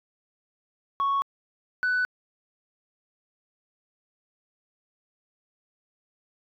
sine tone pair in turn, 1108.7 / 1493.4 Hz, C#6 / F#6, 0 / +16 cents, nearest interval perfect fourth, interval 516 cents, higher second, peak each -20 dBFS, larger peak neither, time 1-1.22 / 1.83-2.05 s, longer neither, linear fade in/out 0 ms, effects tanh soft clip ceiling -20 dBFS

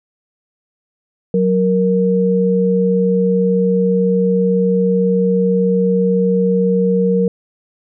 sine tone pair together, 185 / 466.9 Hz, F#3 / A#4, 0 / +3 cents, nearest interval octave + major third, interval 1603 cents, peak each -14 / -14 dBFS, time 1.34-7.28 s, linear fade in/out 2 ms, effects none

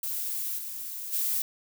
violet noise with level steps, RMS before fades -32 / -37 / -28 dBFS, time 0.03-1.42 s, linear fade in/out 2 ms, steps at 0.57 / 1.12 s, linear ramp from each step 20 ms, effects none

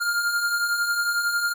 square beating tone pair, 1396.9 / 1407.9 Hz, F6 / F6, 0 / +14 cents, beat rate 11 Hz, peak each -31 / -23 dBFS, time 0-1.54 s, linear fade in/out 20 ms, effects none

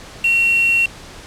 sine tone with quantisation, 2730 Hz, F7, 40 cents flat, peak -12 dBFS, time 0.24-0.86 s, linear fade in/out 5 ms, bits 4, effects pink hiss -37 dBFS RMS until 1.26 s + low-pass 8000 Hz 12 dB/octave

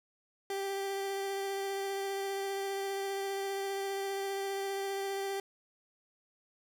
30% pulse tone with vibrato, 392.7 Hz, G4, 3 cents sharp, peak -31 dBFS, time 0.5-5.4 s, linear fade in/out 2 ms, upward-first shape sine, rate 15 Hz, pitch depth 12 cents each way, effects none

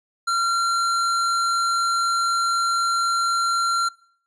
square tone, 1372 Hz, F6, 31 cents flat, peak -20 dBFS, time 0.27-3.89 s, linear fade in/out 10 ms, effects noise-tail reverb RT60 0.6 s tail -23 dB re dry + resampled to 22050 Hz

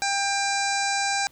harmonic tone with a mistuned harmonic, 795 Hz, G5, 24 cents sharp, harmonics 1 / 2 / 3 / 5 / 6 / 7 / 8 / 9 / 10, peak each -26 / -29 / -31 / -33 / -34 / -34 / -35 / -36 / -36 dBFS, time 0.02-1.27 s, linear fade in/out 0 ms, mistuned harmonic 6, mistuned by +22 cents, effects pink hiss -56 dBFS RMS until 1.31 s

